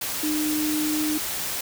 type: tone in noise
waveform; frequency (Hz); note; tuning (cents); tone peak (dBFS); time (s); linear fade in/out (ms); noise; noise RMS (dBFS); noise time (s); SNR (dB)
sine; 305.1; D#4; -34; -23; 0.23-1.18; 5; white; -29; 0.01-1.61; +3
effects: none